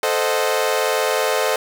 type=chord; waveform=sawtooth; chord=A diminished seventh; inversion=none; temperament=equal; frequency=440 / 523.3 / 622.3 / 740 Hz; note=A4 / C5 / Eb5 / Gb5; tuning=0 / 0 / 0 / 0 cents; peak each=-18 / -18 / -19 / -23 dBFS; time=0.03-1.56 s; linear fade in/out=2 ms; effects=none